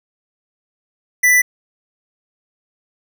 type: tone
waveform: square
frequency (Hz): 1983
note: B6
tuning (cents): +7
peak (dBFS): -10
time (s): 1.23-1.42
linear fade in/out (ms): 10
effects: none